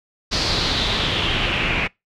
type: noise with low-pass filter sweep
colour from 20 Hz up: pink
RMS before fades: -21 dBFS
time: 0.31-1.88 s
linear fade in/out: 20 ms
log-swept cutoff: 4800 to 2400 Hz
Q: 4.1
effects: noise-tail reverb RT60 0.2 s tail -25 dB re dry